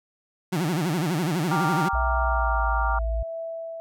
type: tone with vibrato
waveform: 30% pulse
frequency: 165.9 Hz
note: E3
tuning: 11 cents sharp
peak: -20 dBFS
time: 0.52-1.89 s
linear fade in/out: 10 ms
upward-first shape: sine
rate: 12 Hz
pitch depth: 220 cents each way
type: chord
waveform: sine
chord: G minor seventh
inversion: none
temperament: equal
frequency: 784 / 932.3 / 1174.7 / 1396.9 Hz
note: G5 / Bb5 / D6 / F6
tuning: 0 / 0 / 0 / 0 cents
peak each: -29 dBFS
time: 1.51-2.99 s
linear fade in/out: 5 ms
type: tone with pitch glide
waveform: sine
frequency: 60.7 to 55.66 Hz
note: B1 to A1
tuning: -29 to +21 cents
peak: -23 dBFS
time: 1.93-3.23 s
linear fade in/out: 5 ms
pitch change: -150 cents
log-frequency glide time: 2.27-2.57 s
type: tone with tremolo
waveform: sine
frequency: 659 Hz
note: E5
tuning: 1 cent flat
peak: -29 dBFS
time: 1.95-3.8 s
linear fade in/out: 0 ms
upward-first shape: triangle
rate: 0.86 Hz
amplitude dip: 55%
effects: none